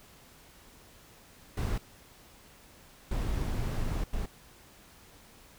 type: noise bursts at uneven times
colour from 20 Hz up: brown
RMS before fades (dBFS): -31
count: 3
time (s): 1.57-1.78 / 3.11-4.04 / 4.13-4.26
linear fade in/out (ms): 5
effects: pink hiss -56 dBFS RMS until 5.58 s